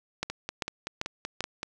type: two click trains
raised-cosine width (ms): 0.2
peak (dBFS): -12 / -16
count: 4 / 8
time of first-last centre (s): 0.23-1.406 / 0.3-1.631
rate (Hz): 2.55 / 5.26
effects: none